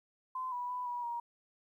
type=tone with pitch steps; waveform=sine; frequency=1027 / 980 / 993 / 970 / 946 Hz; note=C6 / B5 / B5 / B5 / A#5; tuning=-33 / -14 / +9 / -31 / +25 cents; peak=-35 dBFS; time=0.35-1.2 s; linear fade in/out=5 ms; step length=170 ms; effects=12-bit